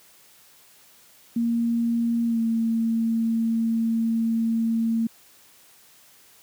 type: tone with pitch glide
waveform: sine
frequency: 233.1 to 227.3 Hz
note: A#3 to A#3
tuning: 0 to -43 cents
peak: -20 dBFS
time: 1.36-5.07 s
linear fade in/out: 5 ms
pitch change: -43 cents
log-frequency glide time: 2.26-2.4 s
effects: white hiss -54 dBFS RMS until 6.42 s + high-pass 80 Hz 12 dB/octave